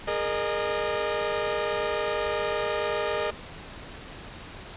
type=chord; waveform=sawtooth; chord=Ab suspended second; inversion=none; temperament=equal with one note detuned; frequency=415.3 / 466.2 / 609.4 Hz; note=Ab4 / Bb4 / Eb5; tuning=0 / 0 / -36 cents; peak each=-27 / -27 / -25 dBFS; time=0.07-3.31 s; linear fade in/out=10 ms; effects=pink hiss -42 dBFS RMS until 4.76 s + resampled to 8000 Hz